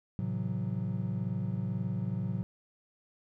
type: chord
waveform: triangle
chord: F# half-diminished seventh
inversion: first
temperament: just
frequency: 111 / 133.2 / 166.5 / 185 Hz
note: A2 / C3 / E3 / F#3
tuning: +16 / +31 / +18 / 0 cents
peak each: -33 / -35 / -38 / -33 dBFS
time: 0.19-2.43 s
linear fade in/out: 0 ms
effects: none